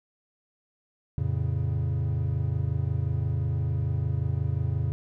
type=chord; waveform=triangle; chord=F augmented; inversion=none; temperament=equal with one note detuned; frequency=87.31 / 112.64 / 138.59 Hz; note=F2 / A2 / C#3; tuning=0 / +41 / 0 cents; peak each=-27 dBFS; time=1.18-4.92 s; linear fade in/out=0 ms; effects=none